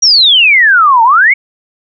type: exponential two-way sweep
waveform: sine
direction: down then up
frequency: 5820 to 880 to 2275 Hz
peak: -3 dBFS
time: 0.02-1.34 s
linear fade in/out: 10 ms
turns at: 1.03 s
effects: none